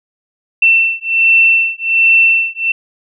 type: beating tone pair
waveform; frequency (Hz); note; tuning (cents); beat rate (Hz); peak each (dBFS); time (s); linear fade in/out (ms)
sine; 2687 / 2688.3; E7 / E7; +33 / +33; 1.3; -11; 0.62-2.72; 5
effects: none